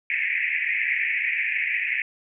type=band-pass noise; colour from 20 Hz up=white; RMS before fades=-25 dBFS; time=0.1-2.02 s; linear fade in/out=2 ms; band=1800 to 2500 Hz; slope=96 dB/octave; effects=none